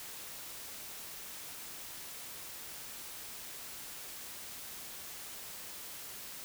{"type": "silence", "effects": ["white hiss -46 dBFS RMS until 6.44 s"]}